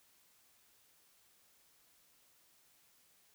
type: silence
effects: white hiss -69 dBFS RMS until 3.34 s